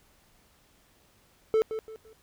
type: tone with echo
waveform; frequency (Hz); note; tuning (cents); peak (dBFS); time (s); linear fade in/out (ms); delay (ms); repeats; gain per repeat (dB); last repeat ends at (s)
triangle; 440; A4; 0; -18; 1.54-1.62; 0; 170; 3; -10; 2.13
effects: pink hiss -63 dBFS RMS until 2.22 s